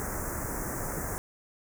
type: band-stop noise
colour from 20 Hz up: pink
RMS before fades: -34 dBFS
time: 0-1.18 s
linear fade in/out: 0 ms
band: 1900 to 6200 Hz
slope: 48 dB/octave
effects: none